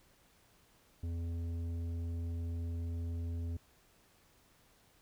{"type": "tone with tanh clipping", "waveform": "sine", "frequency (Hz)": 84.4, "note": "E2", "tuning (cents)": 41, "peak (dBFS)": -37, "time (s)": [1.03, 3.57], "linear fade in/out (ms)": 5, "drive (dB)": 10, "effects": ["pink hiss -67 dBFS RMS until 5.01 s"]}